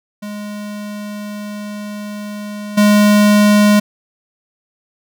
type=tone with level steps; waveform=square; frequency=207.7 Hz; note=G#3; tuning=in tune; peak=-25 / -8 dBFS; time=0.22-3.8 s; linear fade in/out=10 ms; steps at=2.77 s; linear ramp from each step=10 ms; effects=none